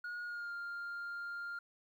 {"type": "tone with pitch glide", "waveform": "sine", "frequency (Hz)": [1441, 1400], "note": ["F#6", "F6"], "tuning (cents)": [-46, 4], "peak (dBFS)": -37, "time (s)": [0.04, 1.59], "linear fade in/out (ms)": 5, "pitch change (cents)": -50, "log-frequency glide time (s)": [0.24, 0.52], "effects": ["tanh soft clip ceiling -39 dBFS", "12-bit"]}